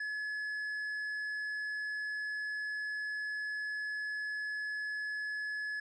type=tone with tanh clipping; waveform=triangle; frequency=1705 Hz; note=G#6; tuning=45 cents sharp; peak=-36 dBFS; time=0-5.8 s; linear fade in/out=5 ms; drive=9 dB; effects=none